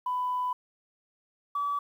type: tone pair in turn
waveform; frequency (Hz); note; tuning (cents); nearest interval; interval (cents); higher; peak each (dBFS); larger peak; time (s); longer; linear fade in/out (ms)
sine; 997 / 1147; B5 / D6; +16 / -41; major second; 243; second; -26; neither; 0.06-0.53 / 1.55-1.79; first; 5
effects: tanh soft clip ceiling -22 dBFS + 10-bit